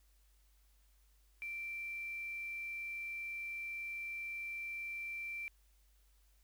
sine tone with quantisation, 2349 Hz, D7, in tune, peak -40 dBFS, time 1.42-5.48 s, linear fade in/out 0 ms, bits 10, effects added 50 Hz sine -66 dBFS peak until 6.43 s + white hiss -75 dBFS RMS until 6.43 s

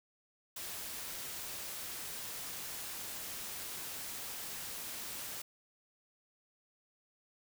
white noise, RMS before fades -43 dBFS, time 0.56-5.42 s, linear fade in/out 5 ms, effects none

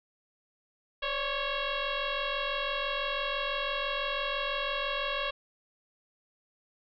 sine tone with frequency modulation, 1085 Hz, C#6, 37 cents flat, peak -29 dBFS, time 1.02-5.31 s, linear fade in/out 10 ms, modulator 554 Hz, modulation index 4.6, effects none

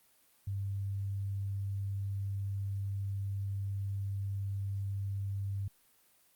sine tone, 98.8 Hz, G2, 14 cents sharp, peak -33 dBFS, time 0.47-5.68 s, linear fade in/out 5 ms, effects white hiss -67 dBFS RMS until 6.35 s + Opus 32 kbps

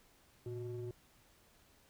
triangle ring-modulated tone, 125.6 Hz, B2, 30 cents sharp, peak -35 dBFS, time 0.46-0.91 s, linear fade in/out 2 ms, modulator 240 Hz, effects pink hiss -67 dBFS RMS until 1.89 s

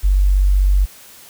sine tone, 47.86 Hz, G1, 41 cents flat, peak -10 dBFS, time 0.03-0.86 s, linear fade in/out 20 ms, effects white hiss -42 dBFS RMS until 1.29 s

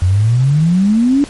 sine exponential sweep, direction up, 87.31 to 293.3 Hz, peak -8 dBFS, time 0.02-1.24 s, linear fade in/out 0 ms, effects pink hiss -34 dBFS RMS until 1.29 s + MP3 48 kbps

